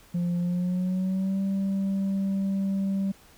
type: tone with pitch glide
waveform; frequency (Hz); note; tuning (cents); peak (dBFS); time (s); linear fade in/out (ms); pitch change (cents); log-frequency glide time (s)
sine; 174.61 to 194.86; F3 to G3; 0 to -10; -21; 0.14-3.12; 10; +190; 0.39-1.42
effects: tanh soft clip ceiling -23 dBFS + pink hiss -55 dBFS RMS until 3.37 s